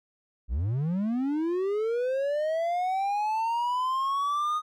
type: linear sweep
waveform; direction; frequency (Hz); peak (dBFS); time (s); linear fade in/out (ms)
triangle; up; 48.99 to 1245; -23; 0.48-4.62; 50
effects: none